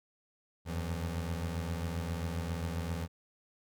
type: beating tone pair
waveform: 25% pulse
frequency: 83 / 90.5 Hz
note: E2 / F#2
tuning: +12 / -38 cents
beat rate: 7.5 Hz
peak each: -31 / -37 dBFS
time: 0.65-3.08 s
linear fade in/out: 50 ms
effects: none